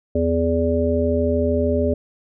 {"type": "harmonic tone", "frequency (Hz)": 83.3, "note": "E2", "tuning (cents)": 19, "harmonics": [1, 3, 5, 7], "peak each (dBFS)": [-22, -22, -22, -22], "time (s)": [0.15, 1.94], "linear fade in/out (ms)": 5, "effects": []}